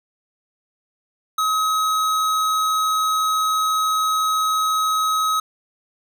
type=tone with hard clipping; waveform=sine; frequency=1273 Hz; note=D#6; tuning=39 cents sharp; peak=-19 dBFS; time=1.38-5.4 s; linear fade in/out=5 ms; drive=17 dB; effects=none